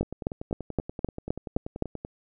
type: two click trains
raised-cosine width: 2 ms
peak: -21 / -11 dBFS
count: 22 / 8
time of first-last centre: 0.03-2.049 / 0.01-1.823 s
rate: 10.4 / 3.86 Hz
effects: none